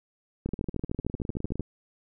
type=two click trains; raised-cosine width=3 ms; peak=-22 / -17 dBFS; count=23 / 16; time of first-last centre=0.49-1.607 / 0.46-1.596 s; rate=19.7 / 13.2 Hz; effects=none